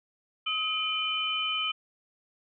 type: tone cluster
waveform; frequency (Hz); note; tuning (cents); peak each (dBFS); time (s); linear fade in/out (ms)
sine; 1272 / 2401 / 3040; D#6 / D7 / F#7; +38 / +38 / +46; -34 / -33 / -29; 0.46-1.72; 10
effects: none